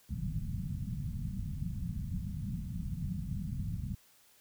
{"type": "low-pass noise", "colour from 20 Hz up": "white", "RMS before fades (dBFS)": -37, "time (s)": [0.09, 3.95], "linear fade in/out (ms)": 2, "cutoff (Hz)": 200, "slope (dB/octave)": 48, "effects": ["white hiss -64 dBFS RMS until 4.4 s"]}